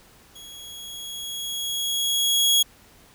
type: tone with level ramp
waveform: sawtooth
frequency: 3323 Hz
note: G#7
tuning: in tune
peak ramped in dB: -38 to -12 dBFS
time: 0.35-2.63 s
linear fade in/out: 10 ms
effects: pink hiss -53 dBFS RMS until 3.14 s